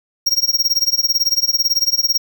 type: tone with tremolo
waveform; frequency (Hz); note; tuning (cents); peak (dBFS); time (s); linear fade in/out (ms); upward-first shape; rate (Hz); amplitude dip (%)
square; 5588; F8; 0; -11; 0.26-2.18; 10; sine; 18; 95
effects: 8-bit